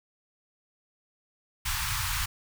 pink band-stop noise, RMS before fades -30 dBFS, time 1.65-2.26 s, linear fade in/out 10 ms, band 130 to 910 Hz, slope 48 dB/octave, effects none

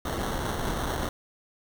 pink noise with sample-and-hold, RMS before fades -30 dBFS, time 0.05-1.09 s, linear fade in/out 5 ms, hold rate 2450 Hz, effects none

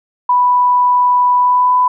sine tone with pitch glide, 987.8 to 998.1 Hz, B5 to B5, 0 to +18 cents, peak -8 dBFS, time 0.29-1.88 s, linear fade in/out 5 ms, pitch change +18 cents, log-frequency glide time 1.37-1.75 s, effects none

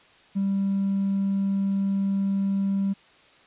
sine tone with hard clipping, 196.2 Hz, G3, 2 cents sharp, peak -22 dBFS, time 0.35-2.94 s, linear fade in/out 20 ms, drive 1 dB, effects white hiss -55 dBFS RMS until 3.46 s + resampled to 8000 Hz

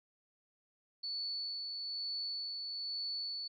sine tone with tremolo, 4452 Hz, C#8, 7 cents sharp, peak -36 dBFS, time 1.03-3.48 s, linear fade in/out 10 ms, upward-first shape sine, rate 1.1 Hz, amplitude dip 30%, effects none

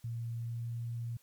sine tone with pitch glide, 116.54 to 117.55 Hz, A#2 to A#2, 0 to +15 cents, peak -35 dBFS, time 0.04-1.17 s, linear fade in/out 5 ms, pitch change +15 cents, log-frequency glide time 0.36-0.67 s, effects white hiss -67 dBFS RMS until 1.22 s + MP3 96 kbps

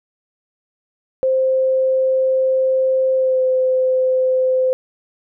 sine tone with pitch glide, 523.3 to 515.8 Hz, C5 to C5, 0 to -25 cents, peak -13 dBFS, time 1.23-4.73 s, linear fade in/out 0 ms, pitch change -25 cents, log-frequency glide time 3.15-3.42 s, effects none

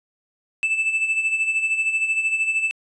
triangle tone with tremolo, 2636 Hz, E7, 1 cent flat, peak -15 dBFS, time 0.63-2.71 s, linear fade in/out 0 ms, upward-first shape sine, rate 13 Hz, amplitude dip 60%, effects resampled to 22050 Hz

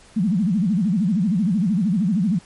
sine tone with vibrato, 194.6 Hz, G3, 12 cents flat, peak -16 dBFS, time 0.16-2.39 s, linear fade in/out 10 ms, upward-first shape sine, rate 13 Hz, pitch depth 270 cents each way, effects pink hiss -49 dBFS RMS until 2.45 s + MP3 48 kbps

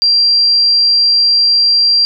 sine tone, 4737 Hz, D8, 14 cents sharp, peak -7 dBFS, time 0.02-2.05 s, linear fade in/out 0 ms, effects none

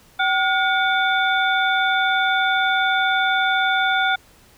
sine tone cluster, 764 / 1438 / 2247 / 3528 Hz, G5 / F#6 / C#7 / A7, -45 / -50 / +23 / +4 cents, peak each -21 / -19 / -27 / -25 dBFS, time 0.19-4.16 s, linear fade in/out 10 ms, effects pink hiss -52 dBFS RMS until 4.57 s

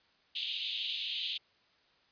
pink band-pass noise, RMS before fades -37 dBFS, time 0.35-1.38 s, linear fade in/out 10 ms, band 2900 to 3900 Hz, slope 48 dB/octave, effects white hiss -68 dBFS RMS until 2.11 s + resampled to 11025 Hz

